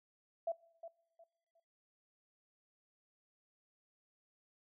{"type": "tone with echo", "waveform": "sine", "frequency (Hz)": 667, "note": "E5", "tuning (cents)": 20, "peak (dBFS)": -33, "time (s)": [0.47, 0.52], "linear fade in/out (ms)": 5, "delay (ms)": 360, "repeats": 3, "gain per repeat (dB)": -12, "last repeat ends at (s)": 1.6, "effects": ["noise-tail reverb RT60 0.9 s tail -23 dB re dry"]}